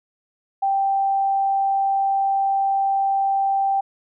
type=tone; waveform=sine; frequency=784 Hz; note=G5; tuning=in tune; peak=-17 dBFS; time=0.62-3.81 s; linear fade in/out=10 ms; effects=none